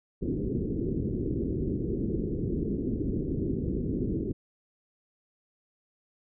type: low-pass noise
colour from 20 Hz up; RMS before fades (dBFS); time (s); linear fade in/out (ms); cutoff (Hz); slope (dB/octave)
white; -30; 0.21-4.33; 20; 400; 48
effects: none